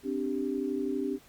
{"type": "chord", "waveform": "sine", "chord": "C suspended second", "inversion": "none", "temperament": "equal", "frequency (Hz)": [261.6, 293.7, 392], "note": ["C4", "D4", "G4"], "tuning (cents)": [0, 0, 0], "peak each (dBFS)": -33, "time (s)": [0.03, 1.19], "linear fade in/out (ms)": 50, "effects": ["pink hiss -58 dBFS RMS until 1.28 s", "Opus 48 kbps"]}